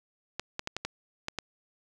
clicks, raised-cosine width 0.2 ms, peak -15 dBFS, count 7, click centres 0.396 / 0.594 / 0.674 / 0.766 / 0.85 / 1.284 / 1.387 s, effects none

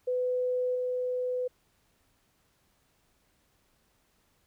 sine tone with level steps, 501 Hz, B4, 25 cents sharp, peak -26 / -28 dBFS, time 0.07-1.48 s, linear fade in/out 10 ms, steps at 0.75 s, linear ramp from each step 5 ms, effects pink hiss -70 dBFS RMS until 4.46 s

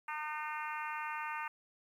harmonic tone, 304 Hz, D#4, 40 cents flat, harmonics 3 / 4 / 5 / 6 / 7 / 8 / 9, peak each -41 / -43 / -45 / -47 / -48 / -49 / -50 dBFS, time 0.08-1.48 s, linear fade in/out 5 ms, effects 11-bit

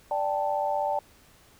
sine chord, D suspended fourth, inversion none, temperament equal, 587.3 / 784 / 880 Hz, D5 / G5 / A5, 0 / 0 / 0 cents, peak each -29 dBFS, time 0.11-0.99 s, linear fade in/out 2 ms, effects pink hiss -57 dBFS RMS until 1.59 s

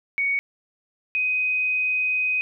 sine tone pair in turn, 2234 / 2508 Hz, C#7 / D#7, +13 / +13 cents, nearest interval major second, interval 200 cents, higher second, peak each -20 dBFS, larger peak neither, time 0.18-0.39 / 1.15-2.41 s, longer second, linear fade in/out 0 ms, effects none

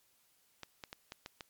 clicks, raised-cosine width 0.2 ms, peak -26 dBFS, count 6, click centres 0.633 / 0.838 / 0.929 / 1.121 / 1.261 / 1.408 s, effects white hiss -71 dBFS RMS until 1.49 s + MP3 96 kbps

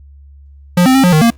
square tone with pitch steps, 177.4 / 260.1 / 267.3 / 179.1 / 155.1 / 232.3 Hz, F3 / C4 / C4 / F3 / D#3 / A#3, +27 / -10 / +37 / +44 / -5 / -6 cents, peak -7 dBFS, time 0.77-1.304 s, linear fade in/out 5 ms, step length 89 ms, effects added 70 Hz sine -36 dBFS peak until 1.37 s + Opus 48 kbps

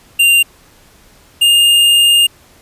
square tone pair in turn, 2785 / 2821 Hz, F7 / F7, -5 / +17 cents, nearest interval unison, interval 22 cents, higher second, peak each -7 dBFS, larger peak neither, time 0.19-0.43 / 1.41-2.27 s, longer second, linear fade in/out 10 ms, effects pink hiss -46 dBFS RMS until 2.61 s + resampled to 32000 Hz

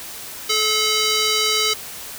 square tone with band-pass filter, 431.6 Hz, A4, 33 cents flat, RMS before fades -19 dBFS, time 0.49-1.74 s, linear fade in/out 10 ms, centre 4500 Hz, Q 1.4, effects white hiss -34 dBFS RMS until 2.18 s

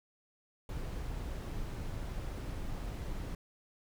brown noise, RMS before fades -39 dBFS, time 0.69-3.35 s, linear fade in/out 2 ms, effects none

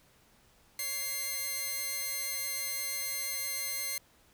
5% pulse tone pair together, 556 / 2099 Hz, C#5 / C7, +5 / +5 cents, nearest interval octave + major seventh, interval 2300 cents, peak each -34 / -23 dBFS, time 0.79-3.98 s, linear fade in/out 2 ms, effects pink hiss -64 dBFS RMS until 4.33 s

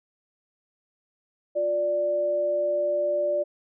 sine tone pair together, 354.7 / 587.3 Hz, F4 / D5, +27 / 0 cents, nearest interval major sixth, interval 873 cents, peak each -33 / -22 dBFS, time 1.55-3.44 s, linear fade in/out 20 ms, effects none

